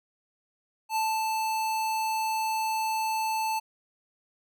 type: tone with ADSR envelope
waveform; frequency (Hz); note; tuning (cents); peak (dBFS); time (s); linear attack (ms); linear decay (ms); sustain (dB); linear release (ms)
square; 880; A5; 0; -25; 0.89-3.6; 69; 260; -2; 18
effects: none